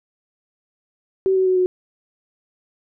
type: tone with pitch steps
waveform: sine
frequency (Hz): 381.6 / 376.3 / 371.2 / 366.1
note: G4 / F#4 / F#4 / F#4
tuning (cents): -47 / +29 / +6 / -18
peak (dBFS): -14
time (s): 1.26-1.66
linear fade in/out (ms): 0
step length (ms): 100
effects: none